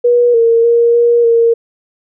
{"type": "tone with pitch steps", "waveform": "sine", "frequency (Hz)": [482.8, 460.6, 469.3, 473.3, 463.2], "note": ["B4", "A#4", "A#4", "A#4", "A#4"], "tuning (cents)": [-39, -21, 12, 26, -11], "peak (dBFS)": -6, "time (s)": [0.04, 1.54], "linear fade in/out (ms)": 10, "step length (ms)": 300, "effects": []}